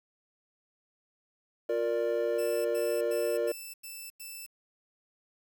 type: chord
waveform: triangle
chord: Bb major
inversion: second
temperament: equal with one note detuned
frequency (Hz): 354.1 / 466.2 / 587.3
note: F4 / Bb4 / D5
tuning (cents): +24 / 0 / 0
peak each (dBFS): -32 / -28 / -29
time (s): 1.69-3.52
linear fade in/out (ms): 5
type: tone bursts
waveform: 5% pulse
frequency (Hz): 2645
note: E7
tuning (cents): +5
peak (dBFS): -32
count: 6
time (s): 2.38-4.465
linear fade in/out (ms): 10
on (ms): 270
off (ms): 93
effects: 10-bit